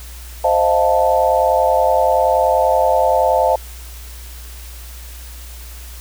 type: chord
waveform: sine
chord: F dominant seventh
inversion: second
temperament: equal with one note detuned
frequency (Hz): 523.3 / 622.3 / 692.8 / 880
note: C5 / Eb5 / F5 / A5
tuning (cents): 0 / 0 / -14 / 0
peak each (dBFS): -17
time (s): 0.44-3.56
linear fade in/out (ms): 5
effects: added 60 Hz sine -32 dBFS peak until 6 s + white hiss -39 dBFS RMS until 6 s